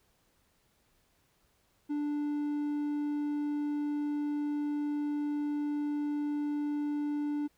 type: tone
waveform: triangle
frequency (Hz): 293.7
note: D4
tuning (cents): 0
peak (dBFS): -28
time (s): 1.89-7.48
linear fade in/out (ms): 20
effects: pink hiss -71 dBFS RMS until 7.57 s